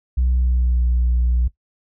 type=tone with pitch glide; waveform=sine; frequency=62.5 to 60.58 Hz; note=B1 to B1; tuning=+21 to -33 cents; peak=-13 dBFS; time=0.17-1.48 s; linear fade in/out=10 ms; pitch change=-54 cents; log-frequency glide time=0.35-0.87 s; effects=noise-tail reverb RT60 0.1 s tail -17 dB re dry + tanh soft clip ceiling -12 dBFS